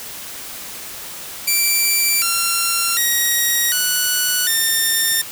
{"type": "tone with pitch steps", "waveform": "5% pulse", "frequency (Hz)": [2339, 1370, 1893, 1478, 1809], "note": ["D7", "F6", "A#6", "F#6", "A6"], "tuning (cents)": [-8, -34, 26, -2, 48], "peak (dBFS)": -5, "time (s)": [1.47, 5.22], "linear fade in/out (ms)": 10, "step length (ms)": 750, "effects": ["white hiss -32 dBFS RMS until 5.31 s"]}